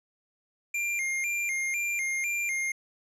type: tone with vibrato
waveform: square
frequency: 2249 Hz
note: C#7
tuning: 24 cents sharp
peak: -28 dBFS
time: 0.74-2.72 s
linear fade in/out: 5 ms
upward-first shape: square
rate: 2 Hz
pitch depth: 99 cents each way
effects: low-pass 11000 Hz 12 dB/octave